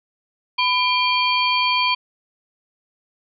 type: tone cluster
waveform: sine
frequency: 1000 / 2385 / 3194 / 4496 Hz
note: B5 / D7 / G7 / C#8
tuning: +21 / +26 / +32 / +24 cents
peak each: -20 / -21 / -23 / -25 dBFS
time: 0.58-1.95 s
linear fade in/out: 10 ms
effects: none